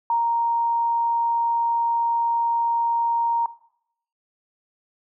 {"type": "tone", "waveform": "sine", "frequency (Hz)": 932.3, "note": "A#5", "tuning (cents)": 0, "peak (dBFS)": -18, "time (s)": [0.1, 3.46], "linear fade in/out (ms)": 2, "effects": ["noise-tail reverb RT60 0.7 s tail -18 dB re dry"]}